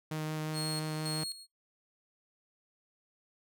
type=tone with vibrato; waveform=sawtooth; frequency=155.3 Hz; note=D#3; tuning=3 cents flat; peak=-30 dBFS; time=0.11-1.24 s; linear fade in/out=5 ms; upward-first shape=sine; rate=5.7 Hz; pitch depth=8 cents each way
type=tone with tremolo; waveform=30% pulse; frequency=4297 Hz; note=C8; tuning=45 cents sharp; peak=-33 dBFS; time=0.53-1.47 s; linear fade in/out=50 ms; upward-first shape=square; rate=1.9 Hz; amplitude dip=75%
effects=noise-tail reverb RT60 0.2 s tail -25 dB re dry